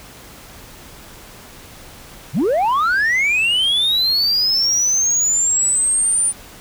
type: linear sweep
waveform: sine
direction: up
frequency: 103.83 to 9397 Hz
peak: -11 dBFS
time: 2.33-6.33 s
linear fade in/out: 50 ms
effects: tanh soft clip ceiling -13 dBFS + pink hiss -40 dBFS RMS until 6.6 s